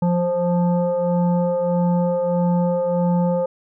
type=tone with frequency modulation; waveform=sine; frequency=174.7 Hz; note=F3; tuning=1 cent sharp; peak=-16 dBFS; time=0.02-3.46 s; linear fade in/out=5 ms; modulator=351 Hz; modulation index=1.5; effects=none